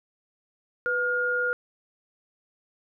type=tone pair together; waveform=sine; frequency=493.9 / 1421 Hz; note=B4 / F6; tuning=0 / +30 cents; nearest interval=octave + tritone; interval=1830 cents; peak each=-29 / -24 dBFS; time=0.86-1.53 s; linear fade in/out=0 ms; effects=none